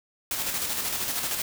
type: noise with tremolo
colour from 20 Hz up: white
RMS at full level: -28 dBFS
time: 0.31-1.42 s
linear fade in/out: 2 ms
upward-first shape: square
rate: 13 Hz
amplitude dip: 35%
effects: none